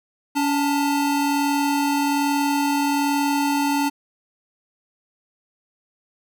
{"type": "tone pair together", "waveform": "square", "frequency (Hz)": [282.8, 889.6], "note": ["C#4", "A5"], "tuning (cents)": [35, 19], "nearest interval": "octave + minor sixth", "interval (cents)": 1984, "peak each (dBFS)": [-21, -24], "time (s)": [0.35, 3.9], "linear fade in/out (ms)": 20, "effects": []}